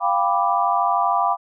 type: chord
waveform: sine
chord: G dominant seventh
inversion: third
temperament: equal with one note detuned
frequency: 698.5 / 791.3 / 987.8 / 1174.7 Hz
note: F5 / G5 / B5 / D6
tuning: 0 / +16 / 0 / 0 cents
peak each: -22 dBFS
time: 0-1.37 s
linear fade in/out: 50 ms
effects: none